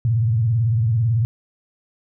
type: tone with vibrato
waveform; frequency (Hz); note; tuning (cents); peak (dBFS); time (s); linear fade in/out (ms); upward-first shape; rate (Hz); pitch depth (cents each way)
sine; 114; A#2; -38; -15; 0.05-1.25; 0; sine; 18; 150
effects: none